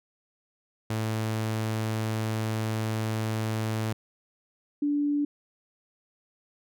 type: tone pair in turn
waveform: sawtooth / sine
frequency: 110 / 290.6 Hz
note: A2 / D4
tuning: 0 / -18 cents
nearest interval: octave + perfect fourth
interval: 1682 cents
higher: second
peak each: -23 dBFS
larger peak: neither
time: 0.9-3.93 / 4.82-5.25 s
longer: first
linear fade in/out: 5 ms
effects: none